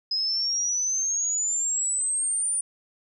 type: exponential sweep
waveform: sine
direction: up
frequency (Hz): 5050 to 9397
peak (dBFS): -23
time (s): 0.11-2.61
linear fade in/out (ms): 5
effects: none